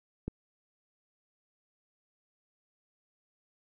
click, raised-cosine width 3 ms, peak -21 dBFS, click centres 0.28 s, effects none

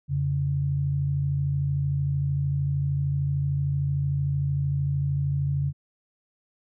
sine tone pair together, 87 / 140.2 Hz, F2 / C#3, -6 / +20 cents, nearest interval minor sixth, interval 826 cents, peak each -30 / -23 dBFS, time 0.08-5.73 s, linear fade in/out 50 ms, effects none

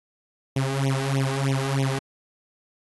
sawtooth tone with flanger, 135.5 Hz, C#3, 39 cents flat, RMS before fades -24 dBFS, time 0.56-1.99 s, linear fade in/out 5 ms, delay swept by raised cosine 0.32 to 2.62 ms, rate 3.2 Hz, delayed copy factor +1, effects AAC 32 kbps

